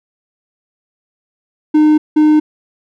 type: tone pair in turn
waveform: triangle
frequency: 305.3 / 305.3 Hz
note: D#4 / D#4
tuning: -33 / -33 cents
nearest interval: unison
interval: 0 cents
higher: neither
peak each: -4 dBFS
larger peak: neither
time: 1.74-1.98 / 2.16-2.4 s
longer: neither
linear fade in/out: 10 ms
effects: none